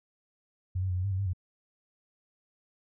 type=tone with pitch steps; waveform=sine; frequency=91.8 / 94.4 / 90.2 / 91.6 / 99.6 / 93.8 / 99.1 / 90.6 Hz; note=F#2 / F#2 / F#2 / F#2 / G2 / F#2 / G2 / F#2; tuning=-13 / +35 / -44 / -17 / +28 / +24 / +19 / -36 cents; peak=-27 dBFS; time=0.75-1.334 s; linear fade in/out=10 ms; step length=73 ms; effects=none